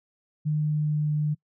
sine tone with pitch glide, 151.9 to 150.42 Hz, D#3 to D3, -41 to +42 cents, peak -22 dBFS, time 0.45-1.35 s, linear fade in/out 20 ms, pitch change -17 cents, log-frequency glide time 0.56-1.07 s, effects noise-tail reverb RT60 0.1 s tail -25 dB re dry

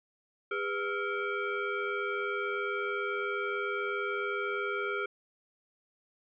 sine tone with frequency modulation, 497.8 Hz, B4, 14 cents sharp, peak -30 dBFS, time 0.51-5.06 s, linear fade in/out 5 ms, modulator 903 Hz, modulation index 1.9, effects resampled to 8000 Hz

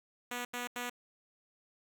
5% pulse tone bursts, 244.2 Hz, B3, 19 cents flat, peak -25 dBFS, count 3, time 0.31-0.898 s, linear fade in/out 5 ms, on 140 ms, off 84 ms, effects none

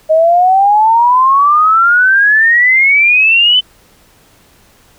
sine exponential sweep, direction up, 622 to 3058 Hz, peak -5 dBFS, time 0.09-3.61 s, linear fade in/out 20 ms, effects pink hiss -47 dBFS RMS until 4.98 s

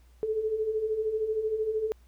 sine beating tone pair, 424.7 / 437.7 Hz, G#4 / A4, +39 / -9 cents, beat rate 13 Hz, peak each -34 / -27 dBFS, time 0.23-1.92 s, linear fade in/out 0 ms, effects added 60 Hz sine -54 dBFS peak until 2.07 s + pink hiss -67 dBFS RMS until 2.07 s

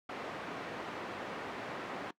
pink band-pass noise, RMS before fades -42 dBFS, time 0.09-2.11 s, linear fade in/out 5 ms, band 260 to 2100 Hz, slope 12 dB/octave, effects noise-tail reverb RT60 0.1 s tail -20 dB re dry

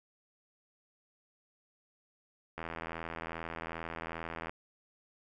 click train, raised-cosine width 0.5 ms, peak -24 dBFS, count 159, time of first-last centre 2.58-4.495 s, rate 82.5 Hz, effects none

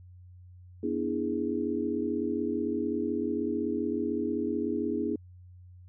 sine chord, E dominant seventh, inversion second, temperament equal with one note detuned, 242.6 / 293.7 / 329.6 / 415.3 Hz, B3 / D4 / E4 / G#4, -31 / 0 / 0 / 0 cents, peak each -33 dBFS, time 0.83-5.16 s, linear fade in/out 5 ms, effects added 90 Hz sine -48 dBFS peak until 5.88 s

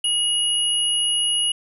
sine tone pair together, 2894 / 10313 Hz, F#7 / E9, -39 / -39 cents, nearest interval octave + minor seventh, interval 2200 cents, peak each -19 / -24 dBFS, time 0.04-1.52 s, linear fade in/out 5 ms, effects none

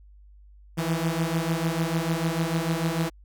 sawtooth beating tone pair, 161 / 167.7 Hz, E3 / E3, -41 / +30 cents, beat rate 6.7 Hz, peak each -23 dBFS, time 0.77-3.1 s, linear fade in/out 20 ms, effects added 50 Hz sine -48 dBFS peak until 3.24 s

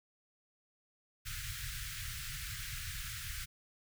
pink band-stop noise, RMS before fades -42 dBFS, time 1.25-3.46 s, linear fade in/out 20 ms, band 140 to 1400 Hz, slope 48 dB/octave, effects none

